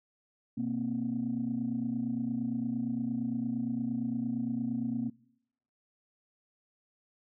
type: tone cluster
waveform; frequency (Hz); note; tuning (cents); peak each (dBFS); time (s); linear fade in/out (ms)
sine; 125.1 / 232.5 / 261.2; B2 / A#3 / C4; +23 / -4 / -3; -40 / -31 / -34; 0.57-5.1; 10
effects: noise-tail reverb RT60 0.8 s tail -25 dB re dry + tanh soft clip ceiling -23 dBFS